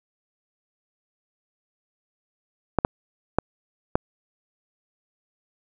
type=clicks; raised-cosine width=1 ms; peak=-4 dBFS; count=4; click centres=2.787 / 2.849 / 3.386 / 3.955 s; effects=none